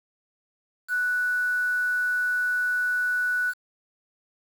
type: tone with quantisation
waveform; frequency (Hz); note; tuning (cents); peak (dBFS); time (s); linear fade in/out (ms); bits
sine; 1480; F#6; 0; -22; 0.88-3.54; 50; 7
effects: none